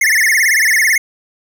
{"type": "tone with vibrato", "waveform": "square", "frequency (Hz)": 1946, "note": "B6", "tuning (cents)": -26, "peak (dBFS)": -10, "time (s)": [0.01, 0.98], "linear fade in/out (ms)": 5, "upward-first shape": "sine", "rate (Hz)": 18, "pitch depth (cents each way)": 200, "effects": []}